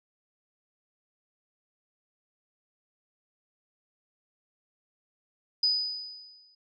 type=tone with exponential decay; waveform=sine; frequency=4978 Hz; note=D#8; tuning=in tune; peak=-20 dBFS; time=5.63-6.55 s; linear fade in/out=5 ms; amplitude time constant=200 ms; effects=none